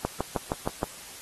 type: click train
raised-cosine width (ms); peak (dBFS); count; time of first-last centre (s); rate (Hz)
1; -12; 6; 0.05-0.831; 6.4
effects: white hiss -44 dBFS RMS until 1.21 s + AAC 32 kbps